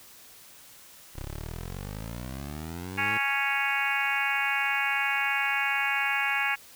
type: exponential sweep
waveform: 15% pulse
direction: up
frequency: 32.16 to 110 Hz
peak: -29 dBFS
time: 1.15-3.18 s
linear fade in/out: 10 ms
type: harmonic tone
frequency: 277.2 Hz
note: C#4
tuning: in tune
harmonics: 3 / 4 / 5 / 6 / 7 / 8 / 9 / 10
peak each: -33 / -36 / -36 / -30 / -36 / -30 / -33 / -34 dBFS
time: 2.97-6.56 s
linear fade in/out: 20 ms
effects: white hiss -51 dBFS RMS until 6.75 s